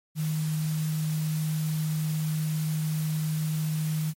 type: tone in noise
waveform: sine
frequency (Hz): 155.56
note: D#3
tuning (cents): 0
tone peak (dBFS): -25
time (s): 0.15-4.14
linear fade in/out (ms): 50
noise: white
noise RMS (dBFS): -41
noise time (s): 0.15-4.14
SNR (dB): +13
effects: MP3 64 kbps